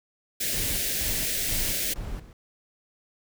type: band-stop noise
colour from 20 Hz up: white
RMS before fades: -28 dBFS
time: 0.4-1.94 s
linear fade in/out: 10 ms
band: 660 to 1600 Hz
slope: 48 dB/octave
type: noise with tremolo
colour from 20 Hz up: brown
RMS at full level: -33 dBFS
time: 0.53-2.33 s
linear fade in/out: 2 ms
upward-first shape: square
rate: 2.1 Hz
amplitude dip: 75%
effects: none